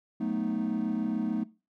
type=chord; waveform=triangle; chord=B dominant seventh; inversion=second; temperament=equal; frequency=185 / 220 / 246.9 / 311.1 Hz; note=F#3 / A3 / B3 / D#4; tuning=0 / 0 / 0 / 0 cents; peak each=-34 / -28 / -31 / -32 dBFS; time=0.2-1.44 s; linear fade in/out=10 ms; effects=noise-tail reverb RT60 0.3 s tail -20 dB re dry + tanh soft clip ceiling -19 dBFS